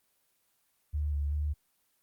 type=tone with vibrato; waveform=sine; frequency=73.2 Hz; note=D2; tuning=5 cents flat; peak=-28 dBFS; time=0.93-1.54 s; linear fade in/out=20 ms; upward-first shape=square; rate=2.6 Hz; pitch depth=26 cents each way; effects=white hiss -73 dBFS RMS until 2.02 s + Opus 24 kbps